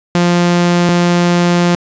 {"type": "tone pair in turn", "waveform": "sawtooth", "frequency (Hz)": [174.61, 174.61], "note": ["F3", "F3"], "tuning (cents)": [0, 0], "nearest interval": "unison", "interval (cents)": 0, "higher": "neither", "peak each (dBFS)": -5, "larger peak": "neither", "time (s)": [[0.15, 0.89], [0.89, 1.75]], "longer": "second", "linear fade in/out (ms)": 0, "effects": ["resampled to 16000 Hz", "7-bit"]}